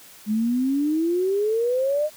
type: exponential sweep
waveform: sine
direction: up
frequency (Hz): 207.7 to 622.3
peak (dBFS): -19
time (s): 0.26-2.1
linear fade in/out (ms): 50
effects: white hiss -47 dBFS RMS until 2.16 s